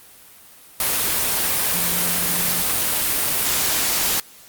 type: tone in noise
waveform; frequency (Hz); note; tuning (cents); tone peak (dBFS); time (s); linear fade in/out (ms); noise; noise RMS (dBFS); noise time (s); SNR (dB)
sine; 174.61; F3; 0; -31; 1.74-2.62; 2; white; -20; 0.8-4.2; -14
effects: white hiss -46 dBFS RMS until 4.48 s + Opus 32 kbps